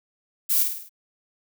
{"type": "noise with echo", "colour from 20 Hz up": "violet", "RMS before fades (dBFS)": -21, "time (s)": [0.49, 0.64], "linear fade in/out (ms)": 20, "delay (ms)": 51, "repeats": 5, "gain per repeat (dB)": -5, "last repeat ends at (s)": 0.895, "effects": []}